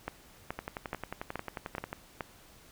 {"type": "two click trains", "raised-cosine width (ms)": 0.5, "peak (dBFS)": [-21, -19], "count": [16, 6], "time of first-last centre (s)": [[0.59, 1.929], [0.08, 2.208]], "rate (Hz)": [11.2, 2.35], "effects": ["pink hiss -57 dBFS RMS until 2.71 s"]}